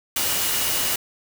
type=tone in noise; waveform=sine; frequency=2893 Hz; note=F#7; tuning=40 cents flat; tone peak=-33 dBFS; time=0.16-0.96 s; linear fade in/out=5 ms; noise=white; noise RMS=-23 dBFS; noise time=0.16-0.96 s; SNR=-13 dB; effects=none